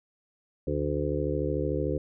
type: harmonic tone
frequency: 73.4 Hz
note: D2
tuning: in tune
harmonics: 1 / 2 / 4 / 5 / 6 / 7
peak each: -33 / -33 / -33 / -33 / -33 / -33 dBFS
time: 0.67-1.98 s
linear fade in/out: 5 ms
effects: none